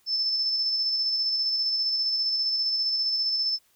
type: tone with tremolo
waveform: sine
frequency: 5274 Hz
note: E8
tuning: in tune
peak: -22 dBFS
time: 0.06-3.59 s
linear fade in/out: 50 ms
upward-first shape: square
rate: 15 Hz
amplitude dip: 25%
effects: white hiss -65 dBFS RMS until 3.75 s